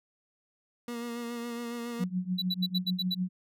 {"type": "tone with vibrato", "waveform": "30% pulse", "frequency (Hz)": 236.6, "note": "A#3", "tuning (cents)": 26, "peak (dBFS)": -32, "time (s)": [0.88, 2.04], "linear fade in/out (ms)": 2, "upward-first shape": "sine", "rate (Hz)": 7.2, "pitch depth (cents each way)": 26}
{"type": "tone with tremolo", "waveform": "sine", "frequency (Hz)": 182.7, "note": "F#3", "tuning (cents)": -22, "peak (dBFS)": -25, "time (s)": [1.99, 3.29], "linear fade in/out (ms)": 20, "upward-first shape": "triangle", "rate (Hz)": 6.7, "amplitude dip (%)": 95}
{"type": "tone bursts", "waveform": "triangle", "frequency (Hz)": 3951, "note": "B7", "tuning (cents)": 0, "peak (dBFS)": -26, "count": 7, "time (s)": [2.38, 3.148], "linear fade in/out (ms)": 10, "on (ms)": 42, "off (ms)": 79}
{"effects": []}